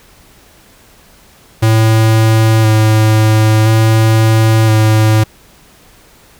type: tone with vibrato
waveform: square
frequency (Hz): 110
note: A2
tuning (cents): 0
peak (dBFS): -7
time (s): 1.62-5.24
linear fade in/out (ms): 10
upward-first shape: square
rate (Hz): 0.49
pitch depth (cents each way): 16
effects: pink hiss -44 dBFS RMS until 6.39 s